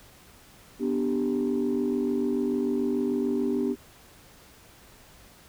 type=chord; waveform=sine; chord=G major; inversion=first; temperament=equal; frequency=246.9 / 293.7 / 392 Hz; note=B3 / D4 / G4; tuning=0 / 0 / 0 cents; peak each=-26 / -28 / -27 dBFS; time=0.79-3.76 s; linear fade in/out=50 ms; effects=tanh soft clip ceiling -18 dBFS + pink hiss -53 dBFS RMS until 5.48 s